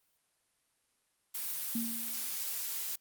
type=noise; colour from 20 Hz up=blue; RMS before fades=-37 dBFS; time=1.34-2.96 s; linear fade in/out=10 ms
type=tone with exponential decay; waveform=sine; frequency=231 Hz; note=A#3; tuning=16 cents flat; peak=-30 dBFS; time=1.75-2.35 s; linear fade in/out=5 ms; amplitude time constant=130 ms
effects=white hiss -75 dBFS RMS until 3 s + Opus 32 kbps